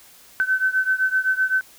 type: beating tone pair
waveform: sine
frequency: 1523 / 1530.8 Hz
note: F#6 / G6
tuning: +50 / -42 cents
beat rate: 7.8 Hz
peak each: -20 / -22 dBFS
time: 0.4-1.61 s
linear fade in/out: 0 ms
effects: white hiss -49 dBFS RMS until 1.78 s